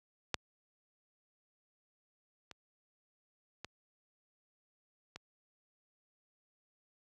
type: clicks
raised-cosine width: 0.2 ms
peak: -13 / -30 / -25 / -27 dBFS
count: 4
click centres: 0.343 / 2.513 / 3.646 / 5.16 s
effects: high-pass 60 Hz 12 dB/octave